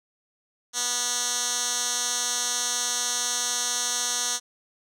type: tone with band-pass filter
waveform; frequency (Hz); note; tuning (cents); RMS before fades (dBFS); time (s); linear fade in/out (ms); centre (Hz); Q
10% pulse; 244.2; B3; -19; -27; 0.73-4.4; 50; 6400; 2.2
effects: none